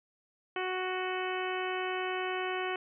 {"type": "harmonic tone with a mistuned harmonic", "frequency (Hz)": 370, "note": "F#4", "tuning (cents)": 0, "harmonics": [1, 2, 3, 4, 5, 6, 7, 8], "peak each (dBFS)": [-35, -38, -40, -41, -42, -43, -43, -44], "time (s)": [0.56, 2.76], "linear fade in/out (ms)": 2, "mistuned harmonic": 8, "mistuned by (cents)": 29, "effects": []}